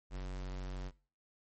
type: tone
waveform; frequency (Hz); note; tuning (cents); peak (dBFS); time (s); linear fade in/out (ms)
square; 46.42; F#1; +6; -39; 0.1-0.92; 50
effects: noise-tail reverb RT60 0.4 s tail -21 dB re dry + MP3 32 kbps